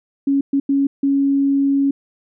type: tone bursts at uneven times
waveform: sine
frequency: 277.2 Hz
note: C#4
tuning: in tune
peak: -13 dBFS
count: 4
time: 0.27-0.41 / 0.53-0.6 / 0.69-0.87 / 1.03-1.91 s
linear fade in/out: 5 ms
effects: none